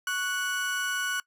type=tone pair together; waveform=35% pulse; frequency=1114 / 1476.7 Hz; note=C#6 / F#6; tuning=+8 / -4 cents; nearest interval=perfect fourth; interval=488 cents; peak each=-35 / -26 dBFS; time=0.07-1.2 s; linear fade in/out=2 ms; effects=noise-tail reverb RT60 0.1 s tail -21 dB re dry + resampled to 32000 Hz